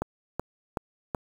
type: click train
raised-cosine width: 1 ms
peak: -14 dBFS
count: 4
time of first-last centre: 0.02-1.148 s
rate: 2.66 Hz
effects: 7-bit